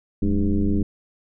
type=tone with frequency modulation; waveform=sine; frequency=110 Hz; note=A2; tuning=in tune; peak=-17 dBFS; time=0.22-0.83 s; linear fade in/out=5 ms; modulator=96.9 Hz; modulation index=2.3; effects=none